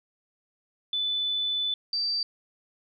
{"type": "tone pair in turn", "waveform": "sine", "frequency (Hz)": [3497, 4658], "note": ["A7", "D8"], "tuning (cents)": [-11, -15], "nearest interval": "perfect fourth", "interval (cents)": 496, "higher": "second", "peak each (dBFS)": -25, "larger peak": "neither", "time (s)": [[0.93, 1.74], [1.93, 2.23]], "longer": "first", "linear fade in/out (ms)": 2, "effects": []}